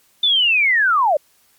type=linear sweep; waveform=sine; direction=down; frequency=3579 to 546 Hz; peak=-12 dBFS; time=0.23-1.17 s; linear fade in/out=5 ms; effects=white hiss -57 dBFS RMS until 1.58 s + MP3 96 kbps